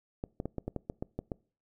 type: clicks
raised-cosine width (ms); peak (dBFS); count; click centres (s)
2; -21; 10; 0.239 / 0.401 / 0.456 / 0.583 / 0.68 / 0.763 / 0.899 / 1.025 / 1.19 / 1.318
effects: noise-tail reverb RT60 0.4 s tail -24 dB re dry